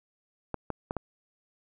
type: clicks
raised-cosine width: 1 ms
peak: -17 dBFS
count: 4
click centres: 0.543 / 0.703 / 0.909 / 0.967 s
effects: none